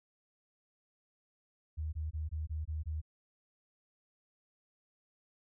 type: tone bursts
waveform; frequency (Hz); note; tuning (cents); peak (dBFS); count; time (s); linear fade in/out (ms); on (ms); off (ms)
sine; 77.78; D#2; 0; -34; 7; 1.77-3.016; 20; 160; 21
effects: none